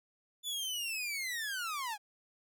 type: linear sweep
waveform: sawtooth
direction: down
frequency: 3511 to 793 Hz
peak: -32 dBFS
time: 0.43-1.98 s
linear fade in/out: 50 ms
effects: none